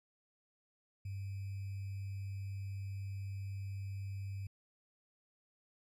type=tone with sample-and-hold; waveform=sine; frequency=98 Hz; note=G2; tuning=in tune; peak=-39 dBFS; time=1.05-4.47 s; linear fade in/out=5 ms; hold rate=2450 Hz; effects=resampled to 32000 Hz